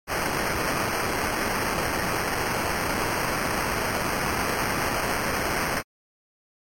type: noise with sample-and-hold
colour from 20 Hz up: white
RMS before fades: -26 dBFS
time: 0.07-5.83 s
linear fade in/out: 50 ms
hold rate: 3675 Hz
effects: MP3 64 kbps